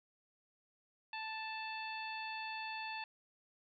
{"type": "harmonic tone", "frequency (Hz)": 880, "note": "A5", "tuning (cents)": 0, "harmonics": [1, 2, 3, 4, 5], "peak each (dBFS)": [-44, -48, -45, -53, -52], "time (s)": [1.13, 3.04], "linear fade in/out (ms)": 2, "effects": []}